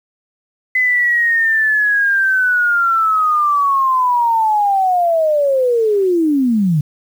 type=linear sweep; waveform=sine; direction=down; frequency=2031 to 141.3 Hz; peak=-11 dBFS; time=0.75-6.81 s; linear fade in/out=5 ms; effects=7-bit